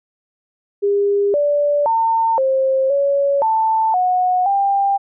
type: tone with pitch steps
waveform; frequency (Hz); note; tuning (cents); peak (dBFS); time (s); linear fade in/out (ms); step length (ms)
sine; 403.8 / 582 / 905 / 531 / 561 / 886 / 731 / 794; G#4 / D5 / A5 / C5 / C#5 / A5 / F#5 / G5; -49 / -16 / +48 / +25 / +21 / +12 / -21 / +22; -13; 0.82-4.98; 20; 520
effects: none